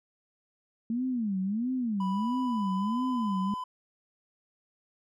sine tone with vibrato, 220.4 Hz, A3, 3 cents sharp, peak -27 dBFS, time 0.9-3.54 s, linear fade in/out 2 ms, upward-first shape sine, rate 1.5 Hz, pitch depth 280 cents each way
triangle tone with pitch glide, 987.8 to 1008.6 Hz, B5 to B5, 0 to +36 cents, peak -31 dBFS, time 2-3.64 s, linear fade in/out 5 ms, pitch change +36 cents, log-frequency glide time 2.38-2.96 s
effects none

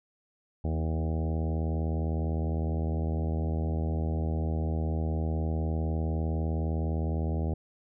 harmonic tone with a mistuned harmonic, 79.8 Hz, D#2, 44 cents sharp, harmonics 1 / 2 / 3 / 4 / 5 / 6 / 7 / 8 / 9 / 10, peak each -28 / -34 / -38 / -40 / -42 / -44 / -45 / -46 / -47 / -48 dBFS, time 0.64-7.54 s, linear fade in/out 5 ms, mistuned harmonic 3, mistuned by -30 cents, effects none

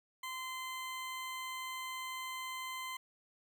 20% pulse tone, 1034 Hz, C6, 21 cents flat, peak -35 dBFS, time 0.23-2.97 s, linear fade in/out 5 ms, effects none

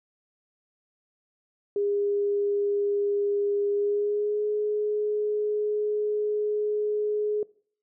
sine tone with pitch glide, 406.5 to 420.6 Hz, G#4 to G#4, -37 to +22 cents, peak -23 dBFS, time 1.76-7.43 s, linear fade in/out 2 ms, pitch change +59 cents, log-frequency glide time 3.7-4.46 s, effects noise-tail reverb RT60 0.5 s tail -22 dB re dry

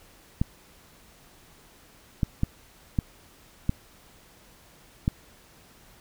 clicks, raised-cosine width 5 ms, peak -10 dBFS, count 6, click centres 0.415 / 2.232 / 2.434 / 2.988 / 3.694 / 5.079 s, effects pink hiss -55 dBFS RMS until 6 s

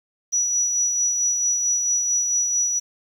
sine tone with tremolo, 5870 Hz, F#8, 15 cents flat, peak -17 dBFS, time 0.32-2.8 s, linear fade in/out 20 ms, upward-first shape sine, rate 4.5 Hz, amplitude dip 35%, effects 8-bit

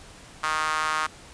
sawtooth tone with high-pass filter, 155.56 Hz, D#3, in tune, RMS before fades -26 dBFS, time 0.43-1.07 s, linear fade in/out 10 ms, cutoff 1200 Hz, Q 3.7, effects pink hiss -47 dBFS RMS until 1.33 s + resampled to 22050 Hz

